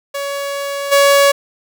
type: tone with level steps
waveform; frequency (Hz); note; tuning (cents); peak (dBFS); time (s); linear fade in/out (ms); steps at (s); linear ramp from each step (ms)
sawtooth; 562; C#5; +24; -16 / -4; 0.14-1.32; 10; 0.91; 20
effects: none